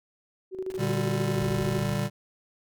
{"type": "tone with tremolo", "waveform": "sine", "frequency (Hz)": 376.1, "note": "F#4", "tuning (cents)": 28, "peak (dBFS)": -28, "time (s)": [0.51, 1.85], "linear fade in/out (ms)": 50, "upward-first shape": "square", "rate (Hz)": 13, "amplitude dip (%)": 65}
{"type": "noise bursts", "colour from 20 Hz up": "pink", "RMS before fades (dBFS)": -46, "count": 6, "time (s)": [0.7, 0.947], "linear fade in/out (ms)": 2, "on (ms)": 22, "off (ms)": 23}
{"type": "chord", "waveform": "square", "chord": "G minor", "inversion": "first", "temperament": "just", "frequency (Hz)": [117.6, 147, 196], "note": ["Bb2", "D3", "G3"], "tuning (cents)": [16, 2, 0], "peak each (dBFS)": -31, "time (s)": [0.77, 2.1], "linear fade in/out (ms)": 50}
{"type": "low-pass noise", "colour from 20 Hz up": "white", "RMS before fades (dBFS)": -41, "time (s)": [1.32, 2.01], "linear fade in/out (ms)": 50, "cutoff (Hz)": 120, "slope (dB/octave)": 48}
{"effects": []}